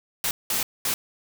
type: noise bursts at uneven times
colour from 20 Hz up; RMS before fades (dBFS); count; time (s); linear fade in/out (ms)
white; -25; 3; 0.24-0.31 / 0.5-0.63 / 0.85-0.94; 2
effects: none